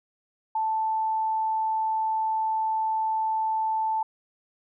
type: tone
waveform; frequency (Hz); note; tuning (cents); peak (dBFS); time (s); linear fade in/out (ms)
sine; 880; A5; 0; -23; 0.55-4.03; 5
effects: none